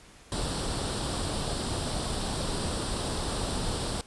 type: noise with comb filter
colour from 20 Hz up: pink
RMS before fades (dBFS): -31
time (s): 0.32-4.01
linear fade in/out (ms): 0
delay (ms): 0.23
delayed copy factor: +0.6
effects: pink hiss -53 dBFS RMS until 4.06 s + resampled to 24000 Hz